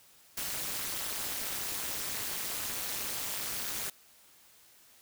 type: noise with amplitude modulation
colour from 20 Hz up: white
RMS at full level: -32 dBFS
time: 0.37-3.9 s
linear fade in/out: 5 ms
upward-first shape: sine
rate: 213 Hz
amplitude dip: 95%
effects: white hiss -60 dBFS RMS until 5.01 s